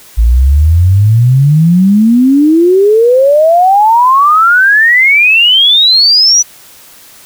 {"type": "exponential sweep", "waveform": "sine", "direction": "up", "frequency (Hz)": [54.2, 5980], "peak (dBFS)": -3, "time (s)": [0.17, 6.43], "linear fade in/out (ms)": 20, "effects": ["white hiss -37 dBFS RMS until 7.25 s"]}